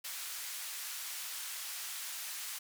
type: band-pass noise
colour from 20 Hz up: white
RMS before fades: -42 dBFS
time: 0.04-2.59 s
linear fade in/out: 10 ms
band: 1200 to 15000 Hz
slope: 12 dB/octave
effects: none